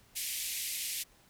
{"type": "band-pass noise", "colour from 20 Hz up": "white", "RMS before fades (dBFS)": -37, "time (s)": [0.15, 1.04], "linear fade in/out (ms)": 20, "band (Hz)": [2000, 14000], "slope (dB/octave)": 48, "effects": ["pink hiss -63 dBFS RMS until 1.29 s"]}